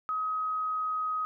sine tone with pitch glide, 1267 to 1259 Hz, D#6 to D#6, +31 to +20 cents, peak -28 dBFS, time 0.09-1.25 s, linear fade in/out 0 ms, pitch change -11 cents, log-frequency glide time 0.22-1.13 s, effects none

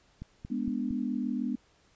click train, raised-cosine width 5 ms, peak -27 dBFS, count 4, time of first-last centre 0.22-0.908 s, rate 4.36 Hz
sine chord, G# diminished, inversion none, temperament equal, 207.7 / 246.9 / 293.7 Hz, G#3 / B3 / D4, 0 / 0 / 0 cents, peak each -34 / -31 / -36 dBFS, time 0.5-1.56 s, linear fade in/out 10 ms
effects pink hiss -65 dBFS RMS until 1.95 s + resampled to 16000 Hz

